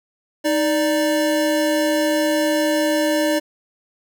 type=tone pair together; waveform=square; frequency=311.1 / 588.2 Hz; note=D#4 / D5; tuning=0 / +3 cents; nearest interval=major seventh; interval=1103 cents; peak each=-20 dBFS; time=0.44-3.4 s; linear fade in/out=20 ms; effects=none